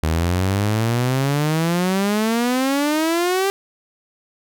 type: exponential sweep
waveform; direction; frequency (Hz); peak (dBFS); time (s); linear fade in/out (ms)
sawtooth; up; 77.4 to 397.5; -13; 0.03-3.5; 0
effects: none